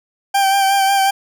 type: tone with vibrato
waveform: 40% pulse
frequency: 784 Hz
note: G5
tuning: in tune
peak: -11 dBFS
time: 0.34-1.11 s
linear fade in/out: 10 ms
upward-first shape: sine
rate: 5.5 Hz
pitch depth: 26 cents each way
effects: none